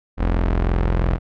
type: tone pair together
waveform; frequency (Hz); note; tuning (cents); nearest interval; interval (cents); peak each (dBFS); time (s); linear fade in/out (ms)
sawtooth; 43.03 / 64.7; F1 / C2; -25 / -19; perfect fifth; 706; -13 / -20; 0.17-1.19; 50
effects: low-pass 2000 Hz 12 dB/octave